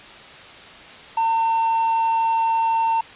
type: tone with quantisation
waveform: triangle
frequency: 906 Hz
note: A#5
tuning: 50 cents flat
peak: -15 dBFS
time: 1.17-3.01 s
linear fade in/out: 5 ms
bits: 7
effects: white hiss -41 dBFS RMS until 3.15 s + resampled to 8000 Hz